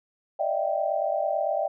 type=tone cluster; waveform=sine; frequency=585 / 623 / 672 / 780 Hz; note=D5 / D#5 / E5 / G5; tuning=-7 / +2 / +33 / -9 cents; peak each=-29 dBFS; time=0.39-1.68 s; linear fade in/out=10 ms; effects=none